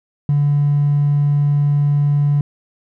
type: tone with hard clipping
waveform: triangle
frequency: 144.6 Hz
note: D3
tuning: 27 cents flat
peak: -12 dBFS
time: 0.29-2.41 s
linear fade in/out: 2 ms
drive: 3 dB
effects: none